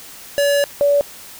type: tone pair in turn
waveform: square / sine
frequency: 570 / 572.8 Hz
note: C#5 / D5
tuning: +48 / -43 cents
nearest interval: unison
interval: 9 cents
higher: second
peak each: -14 / -11 dBFS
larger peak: second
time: 0.38-0.64 / 0.81-1.01 s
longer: first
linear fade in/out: 0 ms
effects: white hiss -38 dBFS RMS until 1.39 s